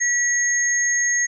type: tone pair together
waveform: sine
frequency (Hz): 1937 / 6503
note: B6 / G#8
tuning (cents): -34 / -37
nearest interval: octave + major sixth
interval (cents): 2097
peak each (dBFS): -20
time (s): 0-1.27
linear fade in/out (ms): 20
effects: none